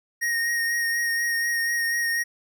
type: tone with vibrato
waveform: square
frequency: 1864.7 Hz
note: A#6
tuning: in tune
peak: -23 dBFS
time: 0.21-2.24 s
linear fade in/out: 20 ms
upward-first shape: sine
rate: 4.1 Hz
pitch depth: 18 cents each way
effects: none